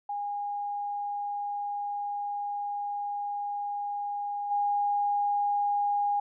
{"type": "tone with level steps", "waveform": "sine", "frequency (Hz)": 817, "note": "G#5", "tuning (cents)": -29, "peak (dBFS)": [-30, -24], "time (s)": [0.09, 6.2], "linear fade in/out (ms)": 5, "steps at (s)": 4.5, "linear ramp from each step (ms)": 20, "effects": []}